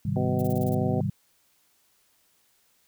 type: chord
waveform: sine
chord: Ab major seventh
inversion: none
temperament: equal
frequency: 103.83 / 130.81 / 155.56 / 196 Hz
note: Ab2 / C3 / Eb3 / G3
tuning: 0 / 0 / 0 / 0 cents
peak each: -30 dBFS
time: 0.05-1.1 s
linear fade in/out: 5 ms
type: harmonic tone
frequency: 125.8 Hz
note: B2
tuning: 32 cents sharp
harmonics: 2 / 3 / 4 / 5 / 6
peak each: -30 / -32 / -33 / -34 / -35 dBFS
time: 0.16-1.01 s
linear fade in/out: 2 ms
type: noise bursts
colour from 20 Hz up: violet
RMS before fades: -42 dBFS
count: 7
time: 0.39-0.746 s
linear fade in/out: 0 ms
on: 26 ms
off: 29 ms
effects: white hiss -66 dBFS RMS until 2.87 s